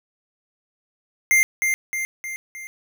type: tone with echo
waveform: square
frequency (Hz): 2099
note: C7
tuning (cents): +5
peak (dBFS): -14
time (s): 1.31-1.43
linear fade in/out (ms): 0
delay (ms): 310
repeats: 4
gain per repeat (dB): -5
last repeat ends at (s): 2.67
effects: none